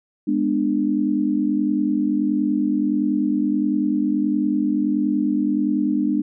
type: chord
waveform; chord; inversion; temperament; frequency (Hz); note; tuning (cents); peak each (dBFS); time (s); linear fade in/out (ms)
sine; G# diminished; none; just; 207.7 / 249.2 / 299; G#3 / B3 / D4; 0 / +16 / +31; -23 / -23 / -20; 0.27-6.22; 10
effects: none